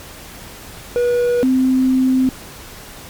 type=tone pair in turn; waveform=triangle / sine; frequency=484.5 / 259.3 Hz; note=B4 / C4; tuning=-33 / -15 cents; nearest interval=major seventh; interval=1082 cents; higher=first; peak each=-11 dBFS; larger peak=neither; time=0.96-1.43 / 1.43-2.29 s; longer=second; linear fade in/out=0 ms; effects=pink hiss -36 dBFS RMS until 3.09 s + MP3 96 kbps